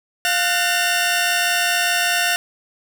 sawtooth tone cluster, 703 / 1491 / 1809 / 2747 Hz, F5 / F#6 / A6 / F7, +11 / +13 / +48 / -29 cents, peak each -19 dBFS, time 0.25-2.36 s, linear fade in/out 0 ms, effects 8-bit

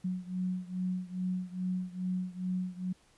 sine beating tone pair, 182.4 / 184.8 Hz, F#3 / F#3, -24 / -2 cents, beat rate 2.4 Hz, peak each -34 / -36 dBFS, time 0.04-2.93 s, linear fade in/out 10 ms, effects pink hiss -65 dBFS RMS until 3.17 s + resampled to 24000 Hz

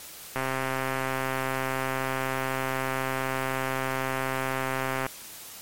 click train, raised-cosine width 0.5 ms, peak -13 dBFS, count 622, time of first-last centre 0.36-5.065 s, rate 132 Hz, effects white hiss -43 dBFS RMS until 5.61 s + MP3 64 kbps

